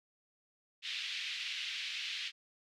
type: band-pass noise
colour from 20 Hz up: white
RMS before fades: -40 dBFS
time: 0.82-2.32 s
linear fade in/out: 50 ms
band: 2200 to 3800 Hz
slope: 24 dB/octave
effects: none